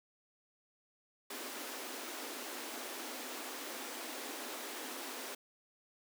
pink high-pass noise, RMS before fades -44 dBFS, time 1.3-5.35 s, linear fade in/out 5 ms, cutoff 240 Hz, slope 96 dB/octave, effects none

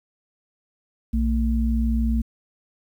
sine tone pair together, 60.02 / 226.6 Hz, B1 / A#3, -49 / -49 cents, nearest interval octave + major seventh, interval 2300 cents, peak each -20 / -23 dBFS, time 1.13-2.22 s, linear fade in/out 10 ms, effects 9-bit

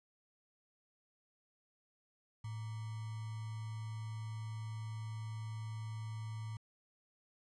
sine tone with sample-and-hold, 110 Hz, A2, in tune, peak -40 dBFS, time 2.44-6.57 s, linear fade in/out 5 ms, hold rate 1050 Hz, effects resampled to 22050 Hz

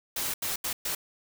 white noise bursts at uneven times, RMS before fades -31 dBFS, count 4, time 0.16-0.34 / 0.42-0.56 / 0.64-0.73 / 0.85-0.95 s, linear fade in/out 5 ms, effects none

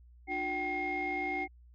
sine tone cluster, 299.2 / 360 / 770 / 2141 Hz, D4 / F#4 / G5 / C7, +32 / -47 / -31 / +39 cents, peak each -39 / -39 / -35 / -34 dBFS, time 0.27-1.48 s, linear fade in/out 50 ms, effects tanh soft clip ceiling -25 dBFS + added 60 Hz sine -54 dBFS peak until 1.74 s

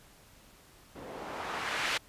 blue noise with low-pass filter sweep, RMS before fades -36 dBFS, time 0.95-1.98 s, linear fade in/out 10 ms, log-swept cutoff 410 to 2600 Hz, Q 0.96, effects pink hiss -58 dBFS RMS until 2.08 s + resampled to 32000 Hz

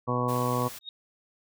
harmonic tone, 123.47 Hz, B2, in tune, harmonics 1 / 2 / 3 / 4 / 5 / 6 / 7 / 8 / 9, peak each -30 / -32 / -37 / -32 / -37 / -40 / -39 / -34 / -31 dBFS, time 0.07-0.69 s, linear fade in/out 20 ms
white noise, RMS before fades -42 dBFS, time 0.28-0.79 s, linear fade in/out 10 ms
sine tone with exponential growth, 3729 Hz, A#7, in tune, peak -32 dBFS, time 0.81-0.89 s, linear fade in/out 2 ms, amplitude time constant 17 ms
effects none

